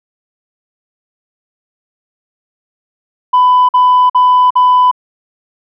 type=tone bursts; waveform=sine; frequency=999 Hz; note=B5; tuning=20 cents sharp; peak=-3 dBFS; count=4; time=3.33-4.914 s; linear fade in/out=10 ms; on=360 ms; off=48 ms; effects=tanh soft clip ceiling -3 dBFS